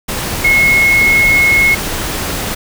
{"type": "tone in noise", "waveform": "sine", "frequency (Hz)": 2172, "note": "C#7", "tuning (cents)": -36, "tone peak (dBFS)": -7, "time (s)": [0.44, 1.75], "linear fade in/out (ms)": 10, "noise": "pink", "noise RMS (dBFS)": -19, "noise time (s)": [0.08, 2.55], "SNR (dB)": 9, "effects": []}